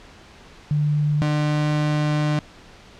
sine / 35% pulse tone pair in turn, 148.5 / 150.14 Hz, D3 / D3, +20 / +39 cents, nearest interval unison, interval 19 cents, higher second, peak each -17 dBFS, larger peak neither, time 0.71-1.22 / 1.22-2.39 s, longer second, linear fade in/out 0 ms, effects pink hiss -46 dBFS RMS until 2.99 s + low-pass 5000 Hz 12 dB/octave

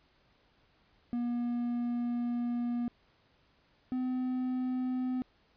triangle tone pair in turn, 240 / 254.3 Hz, B3 / C4, -49 / -49 cents, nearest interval minor second, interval 100 cents, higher second, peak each -28 dBFS, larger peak neither, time 1.13-2.88 / 3.92-5.22 s, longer first, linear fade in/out 0 ms, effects pink hiss -68 dBFS RMS until 5.56 s + resampled to 11025 Hz

